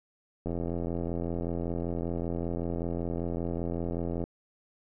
click train, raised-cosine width 2 ms, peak -20 dBFS, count 323, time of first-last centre 0.46-4.239 s, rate 85.2 Hz, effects none

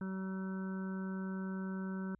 harmonic tone, 190 Hz, F#3, 46 cents sharp, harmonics 1 / 2 / 3 / 5 / 6 / 7 / 8, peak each -37 / -48 / -56 / -54 / -62 / -54 / -52 dBFS, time 0.01-2.15 s, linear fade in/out 2 ms, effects added 60 Hz sine -70 dBFS peak until 2.19 s

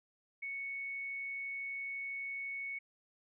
sine tone, 2217 Hz, C#7, in tune, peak -38 dBFS, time 0.42-2.79 s, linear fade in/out 10 ms, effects none

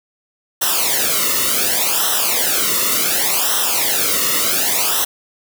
white noise with flanger, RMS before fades -17 dBFS, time 0.61-5.05 s, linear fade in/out 10 ms, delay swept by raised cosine 0.43 to 1.27 ms, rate 0.68 Hz, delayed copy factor -0.9, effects none

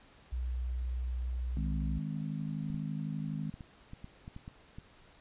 sine tone, 62 Hz, B1, 7 cents sharp, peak -32 dBFS, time 0.32-1.99 s, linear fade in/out 10 ms
harmonic tone, 52 Hz, G#1, 3 cents sharp, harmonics 3 / 4 / 5, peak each -36 / -39 / -43 dBFS, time 1.57-3.5 s, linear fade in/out 0 ms
clicks, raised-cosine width 5 ms, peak -32 dBFS, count 10, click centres 2.702 / 2.745 / 3.541 / 3.608 / 3.934 / 4.044 / 4.279 / 4.364 / 4.479 / 4.785 s
effects pink hiss -60 dBFS RMS until 5.2 s + resampled to 8000 Hz

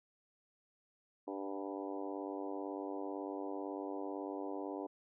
harmonic tone with a mistuned harmonic, 98 Hz, G2, in tune, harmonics 3 / 4 / 5 / 6 / 7 / 8 / 9 / 10, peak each -43 / -45 / -47 / -49 / -50 / -51 / -52 / -53 dBFS, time 1.27-4.87 s, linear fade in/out 10 ms, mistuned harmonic 7, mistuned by +20 cents, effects none

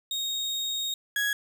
35% pulse tone pair in turn, 3729 / 1664.3 Hz, A#7 / G#6, 0 / +3 cents, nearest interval octave + major second, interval 1397 cents, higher first, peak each -26 / -23 dBFS, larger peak second, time 0.11-0.94 / 1.16-1.33 s, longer first, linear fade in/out 2 ms, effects 10-bit

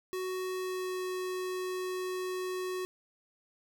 square tone with pitch glide, 371.3 to 368.9 Hz, F#4 to F#4, +6 to -5 cents, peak -34 dBFS, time 0.13-2.85 s, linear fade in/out 0 ms, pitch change -11 cents, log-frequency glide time 0.56-1.04 s, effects none

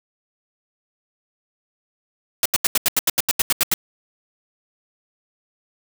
white noise bursts, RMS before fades -17 dBFS, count 13, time 2.43-3.74 s, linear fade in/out 2 ms, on 26 ms, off 81 ms, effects none

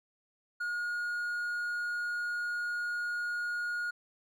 triangle tone, 1436 Hz, F6, 48 cents sharp, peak -30 dBFS, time 0.6-3.91 s, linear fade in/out 10 ms, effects none

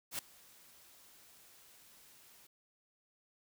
white noise with ADSR envelope, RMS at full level -37 dBFS, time 0.11-2.47 s, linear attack 77 ms, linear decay 5 ms, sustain -24 dB, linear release 5 ms, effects none

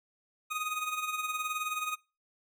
25% pulse tone with tremolo, 1246 Hz, D#6, 2 cents sharp, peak -26 dBFS, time 0.5-1.96 s, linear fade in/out 20 ms, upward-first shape sine, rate 19 Hz, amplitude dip 60%, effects noise-tail reverb RT60 0.3 s tail -25 dB re dry

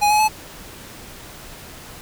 square tone with pitch steps, 830.6 / 845.6 / 860.9 Hz, G#5 / G#5 / A5, 0 / +31 / -38 cents, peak -14 dBFS, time 0.01-0.286 s, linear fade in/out 20 ms, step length 92 ms, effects pink hiss -39 dBFS RMS until 2.01 s

